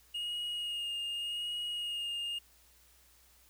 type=tone with vibrato; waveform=triangle; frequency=2858 Hz; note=F7; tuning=39 cents sharp; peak=-33 dBFS; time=0.14-2.39 s; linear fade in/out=10 ms; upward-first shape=sine; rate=0.85 Hz; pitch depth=20 cents each way; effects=added 60 Hz sine -67 dBFS peak until 3.49 s + white hiss -64 dBFS RMS until 3.49 s